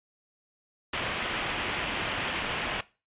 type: low-pass noise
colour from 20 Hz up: white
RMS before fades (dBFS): -32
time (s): 0.93-2.81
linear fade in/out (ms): 5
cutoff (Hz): 3300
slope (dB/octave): 48
effects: noise-tail reverb RT60 0.3 s tail -19 dB re dry + resampled to 8000 Hz